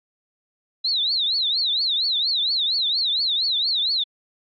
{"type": "tone with vibrato", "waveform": "sine", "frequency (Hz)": 3951, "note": "B7", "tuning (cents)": 0, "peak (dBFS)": -19, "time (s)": [0.84, 4.04], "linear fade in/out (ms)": 10, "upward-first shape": "triangle", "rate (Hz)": 4.3, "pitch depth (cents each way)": 240, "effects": ["AAC 48 kbps"]}